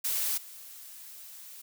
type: noise with level steps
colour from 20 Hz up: blue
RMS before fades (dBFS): -30 / -47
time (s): 0.04-1.62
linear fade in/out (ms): 10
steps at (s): 0.37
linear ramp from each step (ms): 10
effects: none